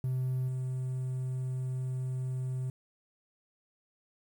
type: tone with level steps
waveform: triangle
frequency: 128.9 Hz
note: C3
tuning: 26 cents flat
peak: -26 / -29 dBFS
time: 0.04-2.7 s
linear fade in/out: 2 ms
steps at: 0.48 s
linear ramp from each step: 5 ms
effects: tanh soft clip ceiling -23 dBFS + 10-bit